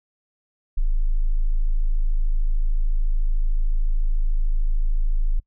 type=tone; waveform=sine; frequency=26.82 Hz; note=A0; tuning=43 cents flat; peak=-16 dBFS; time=0.77-5.4 s; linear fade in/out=10 ms; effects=noise-tail reverb RT60 0.1 s tail -25 dB re dry